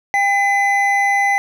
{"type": "tone pair together", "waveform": "triangle", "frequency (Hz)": [800.3, 2020], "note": ["G5", "B6"], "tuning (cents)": [36, 39], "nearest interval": "octave + major third", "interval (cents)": 1603, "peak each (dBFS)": -14, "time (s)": [0.14, 1.38], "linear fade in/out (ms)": 0, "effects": []}